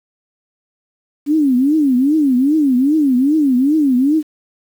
sine tone with vibrato, 278.8 Hz, C#4, 10 cents sharp, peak -10 dBFS, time 1.26-4.23 s, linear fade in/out 50 ms, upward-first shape triangle, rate 2.5 Hz, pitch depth 250 cents each way, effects 7-bit

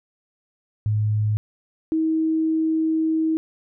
sine tone pair in turn, 106.5 / 319.1 Hz, G#2 / D#4, +44 / +44 cents, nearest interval octave + perfect fifth, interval 1900 cents, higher second, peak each -18 dBFS, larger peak neither, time 0.86-1.37 / 1.92-3.37 s, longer second, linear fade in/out 0 ms, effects none

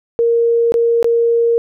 sine tone with dropouts, 466.2 Hz, A#4, in tune, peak -10 dBFS, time 0.19-1.58 s, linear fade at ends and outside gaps 0 ms, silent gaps 0.721-0.741 / 1.028-1.044 s, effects none

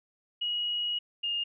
sine tone pair in turn, 2900 / 2832 Hz, F#7 / F7, -35 / +23 cents, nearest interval unison, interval 42 cents, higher first, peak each -28 dBFS, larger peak neither, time 0.41-0.99 / 1.23-1.44 s, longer first, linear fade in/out 10 ms, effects none

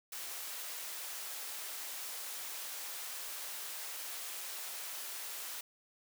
white high-pass noise, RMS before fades -43 dBFS, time 0.12-5.61 s, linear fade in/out 5 ms, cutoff 540 Hz, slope 12 dB/octave, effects none

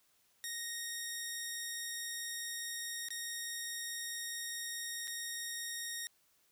10% pulse tone with dropouts, 1864.7 Hz, A#6, in tune, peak -30 dBFS, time 0.44-6.07 s, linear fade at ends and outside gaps 0 ms, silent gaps 3.086-3.105 / 5.073-5.078 s, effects white hiss -72 dBFS RMS until 6.51 s

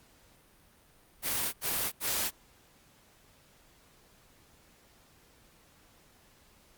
white noise bursts, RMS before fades -31 dBFS, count 3, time 1.22-2.31 s, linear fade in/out 50 ms, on 310 ms, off 80 ms, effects pink hiss -62 dBFS RMS until 6.77 s + Opus 48 kbps

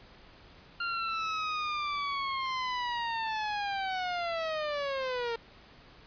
sawtooth linear sweep, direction down, 1396.9 to 456.9 Hz, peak -27 dBFS, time 0.8-5.36 s, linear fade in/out 5 ms, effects pink hiss -55 dBFS RMS until 6.06 s + resampled to 11025 Hz

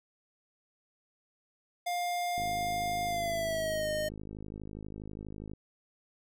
square tone with pitch glide, 705 to 613.7 Hz, F5 to D#5, +16 to -24 cents, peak -31 dBFS, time 1.86-4.09 s, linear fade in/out 10 ms, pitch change -240 cents, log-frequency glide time 3.06-3.89 s
click train, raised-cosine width 3 ms, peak -30 dBFS, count 166, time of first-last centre 2.38-5.535 s, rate 52.3 Hz
effects none

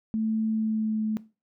sine tone with pitch glide, 220 to 216.8 Hz, A3 to A3, 0 to -25 cents, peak -24 dBFS, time 0.14-1.17 s, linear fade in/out 0 ms, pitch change -25 cents, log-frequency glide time 0.48-1.03 s, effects noise-tail reverb RT60 0.3 s tail -18 dB re dry

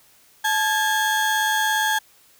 35% pulse tone pair together, 866 / 1634.8 Hz, A5 / G#6, -28 / -28 cents, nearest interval major seventh, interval 1100 cents, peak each -20 dBFS, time 0.44-1.99 s, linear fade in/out 10 ms, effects white hiss -55 dBFS RMS until 2.39 s

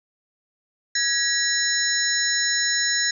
sine tone cluster, 1667 / 1920 / 4010 / 5360 / 6710 Hz, G#6 / B6 / B7 / E8 / G#8, +6 / -49 / +26 / +28 / +17 cents, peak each -26 dBFS, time 0.95-3.11 s, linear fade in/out 5 ms, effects none

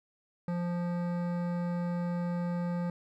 sine tone with hard clipping, 174.61 Hz, F3, in tune, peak -32 dBFS, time 0.48-2.9 s, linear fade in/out 2 ms, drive 15 dB, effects none

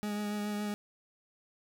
40% pulse tone with vibrato, 207.9 Hz, G#3, 2 cents sharp, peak -32 dBFS, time 0.03-0.74 s, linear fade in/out 0 ms, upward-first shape triangle, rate 7.1 Hz, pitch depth 19 cents each way, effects none

